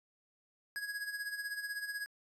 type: tone with tremolo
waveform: square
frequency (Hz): 1661.2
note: G#6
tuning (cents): 0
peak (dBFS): -36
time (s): 0.76-2.06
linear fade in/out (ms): 0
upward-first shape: sine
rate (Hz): 16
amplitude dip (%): 65
effects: resampled to 32000 Hz